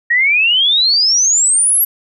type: exponential sweep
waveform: sine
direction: up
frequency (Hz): 1860 to 11840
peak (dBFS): -9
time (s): 0.1-1.85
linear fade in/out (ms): 10
effects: none